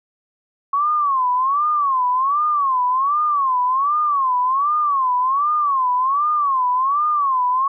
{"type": "tone with vibrato", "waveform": "sine", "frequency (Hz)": 1098, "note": "C#6", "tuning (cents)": -17, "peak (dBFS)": -15, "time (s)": [0.73, 7.68], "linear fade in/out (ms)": 5, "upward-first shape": "sine", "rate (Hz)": 1.3, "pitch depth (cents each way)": 180, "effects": []}